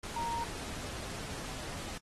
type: tone in noise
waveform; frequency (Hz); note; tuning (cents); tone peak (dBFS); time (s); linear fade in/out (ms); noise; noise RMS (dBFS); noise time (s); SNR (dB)
sine; 932.3; A#5; 0; -33; 0.16-0.44; 5; pink; -42; 0.03-1.98; +6
effects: low-pass 10000 Hz 12 dB/octave + AAC 32 kbps